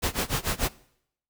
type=noise with tremolo; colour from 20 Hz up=pink; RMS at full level=-25 dBFS; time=0.02-0.69 s; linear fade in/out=20 ms; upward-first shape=sine; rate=6.8 Hz; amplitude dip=95%; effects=noise-tail reverb RT60 0.7 s tail -21 dB re dry